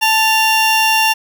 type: tone pair together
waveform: 35% pulse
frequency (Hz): 880 / 2771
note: A5 / F7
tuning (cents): 0 / -14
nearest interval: octave + minor sixth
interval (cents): 1986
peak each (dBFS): -12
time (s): 0.01-1.14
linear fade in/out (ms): 20
effects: none